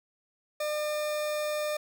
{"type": "tone", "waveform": "40% pulse", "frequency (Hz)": 602, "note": "D5", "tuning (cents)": 43, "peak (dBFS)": -28, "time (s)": [0.6, 1.77], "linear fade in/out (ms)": 5, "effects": []}